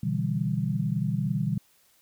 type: chord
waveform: sine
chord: E minor seventh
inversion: second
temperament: equal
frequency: 123.47 / 146.83 / 164.81 / 196 Hz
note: B2 / D3 / E3 / G3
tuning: 0 / 0 / 0 / 0 cents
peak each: -30 dBFS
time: 0.03-1.58 s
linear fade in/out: 5 ms
effects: white hiss -63 dBFS RMS until 2.01 s